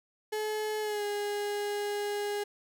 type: tone with pitch glide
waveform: 35% pulse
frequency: 428.3 to 411.3 Hz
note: A4 to G#4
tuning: -47 to -17 cents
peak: -29 dBFS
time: 0.32-2.44 s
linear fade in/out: 10 ms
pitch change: -70 cents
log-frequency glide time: 0.81-1.04 s
effects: none